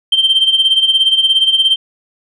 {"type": "tone with tremolo", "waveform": "sine", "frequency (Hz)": 3136, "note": "G7", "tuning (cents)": 0, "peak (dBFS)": -4, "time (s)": [0.12, 1.76], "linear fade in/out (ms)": 5, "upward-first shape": "sine", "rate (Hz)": 17, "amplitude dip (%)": 75, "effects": ["tanh soft clip ceiling -4 dBFS"]}